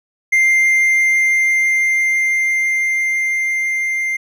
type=tone with level ramp; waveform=triangle; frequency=2098 Hz; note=C7; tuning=4 cents sharp; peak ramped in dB=-8 to -15 dBFS; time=0.32-4.17 s; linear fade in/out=10 ms; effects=none